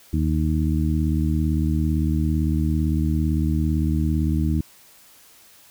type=harmonic tone; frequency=77.78 Hz; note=D#2; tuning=in tune; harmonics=1 / 2 / 3 / 4; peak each=-21 / -24 / -26 / -27 dBFS; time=0.13-4.61 s; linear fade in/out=5 ms; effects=white hiss -51 dBFS RMS until 5.7 s